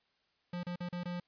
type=tone with dropouts; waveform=square; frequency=176.4 Hz; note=F3; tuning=18 cents sharp; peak=-37 dBFS; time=0.53-1.2 s; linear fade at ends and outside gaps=5 ms; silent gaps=0.633-0.666 / 0.759-0.804 / 0.889-0.926 / 1.035-1.055 s; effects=white hiss -75 dBFS RMS until 1.27 s + resampled to 11025 Hz